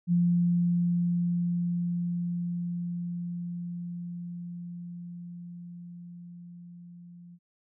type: tone with level ramp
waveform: sine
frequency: 174 Hz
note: F3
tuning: 6 cents flat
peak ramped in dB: -20 to -46 dBFS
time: 0.07-7.39 s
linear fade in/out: 50 ms
effects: none